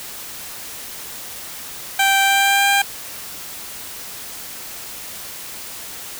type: tone with pitch glide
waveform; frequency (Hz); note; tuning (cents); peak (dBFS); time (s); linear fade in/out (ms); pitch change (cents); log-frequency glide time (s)
15% pulse; 783 to 797.6; G5 to G5; -2 to +30; -7; 1.99-2.82; 5; +32; 2.21-2.66
effects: white hiss -33 dBFS RMS until 6.19 s